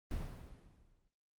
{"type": "noise with exponential decay", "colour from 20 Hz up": "brown", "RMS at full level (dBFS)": -37, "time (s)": [0.11, 1.08], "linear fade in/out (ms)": 1, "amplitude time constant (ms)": 210, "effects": ["noise-tail reverb RT60 0.5 s tail -20 dB re dry", "Opus 32 kbps"]}